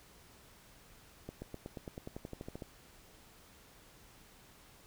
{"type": "accelerating click train", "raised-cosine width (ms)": 2, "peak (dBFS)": -29, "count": 15, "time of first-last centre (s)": [1.29, 2.622], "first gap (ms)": 130, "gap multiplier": 0.95, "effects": ["pink hiss -60 dBFS RMS until 4.86 s"]}